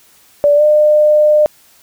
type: tone with pitch glide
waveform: sine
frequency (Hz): 581 to 603.2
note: D5 to D5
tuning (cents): -19 to +46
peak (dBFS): -6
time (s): 0.44-1.46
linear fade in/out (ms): 0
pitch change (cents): +65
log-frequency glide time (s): 0.55-0.63
effects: white hiss -48 dBFS RMS until 1.82 s